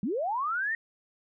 sine linear sweep, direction up, 174.61 to 1883 Hz, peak -27 dBFS, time 0.03-0.75 s, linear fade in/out 2 ms, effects none

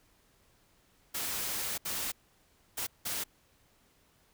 white noise bursts at uneven times, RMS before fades -35 dBFS, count 4, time 1.14-1.78 / 1.85-2.12 / 2.77-2.87 / 3.05-3.24 s, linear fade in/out 10 ms, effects pink hiss -67 dBFS RMS until 4.33 s

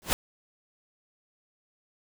pink noise with exponential growth, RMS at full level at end -20 dBFS, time 0.02-0.13 s, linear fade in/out 0 ms, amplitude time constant 23 ms, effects none

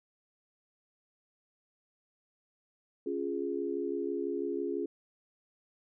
sine chord, Db major, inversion none, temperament equal, 277.2 / 349.2 / 415.3 Hz, Db4 / F4 / Ab4, 0 / 0 / 0 cents, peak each -37 / -35 / -35 dBFS, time 3.06-4.86 s, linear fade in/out 5 ms, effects none

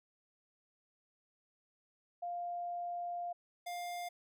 sine / square tone pair in turn, 700 / 703.6 Hz, F5 / F5, +4 / +13 cents, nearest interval unison, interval 9 cents, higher second, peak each -37 / -40 dBFS, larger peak first, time 2.22-3.33 / 3.66-4.09 s, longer first, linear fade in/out 10 ms, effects none

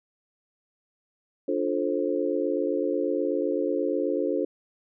sine chord, D minor seventh, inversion none, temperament just, 293.7 / 352.4 / 440.5 / 528.6 Hz, D4 / F4 / A4 / C5, 0 / +16 / +2 / +18 cents, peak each -29 dBFS, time 1.48-4.45 s, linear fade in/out 5 ms, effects none

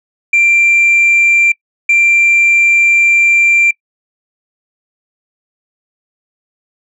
sine tone pair in turn, 2364 / 2364 Hz, D7 / D7, +11 / +11 cents, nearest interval unison, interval 0 cents, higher neither, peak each -4 dBFS, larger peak neither, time 0.33-1.52 / 1.89-3.71 s, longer second, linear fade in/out 5 ms, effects noise-tail reverb RT60 0.1 s tail -26 dB re dry + tanh soft clip ceiling -4 dBFS

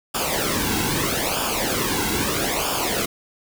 pink noise with flanger, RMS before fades -23 dBFS, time 0.14-3.06 s, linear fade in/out 10 ms, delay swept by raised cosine 0.49 to 1.69 ms, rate 0.78 Hz, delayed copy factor -0.75, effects none

